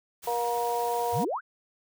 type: noise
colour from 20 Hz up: white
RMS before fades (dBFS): -42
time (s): 0.22-1.25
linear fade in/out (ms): 20
type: harmonic tone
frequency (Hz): 237.5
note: A#3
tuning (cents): +33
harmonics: 2 / 3 / 4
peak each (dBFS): -30 / -30 / -30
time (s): 0.27-1.25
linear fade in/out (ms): 5
type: exponential sweep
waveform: sine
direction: up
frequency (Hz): 79.1 to 1661.2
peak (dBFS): -27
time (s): 1.12-1.41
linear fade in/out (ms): 50
effects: none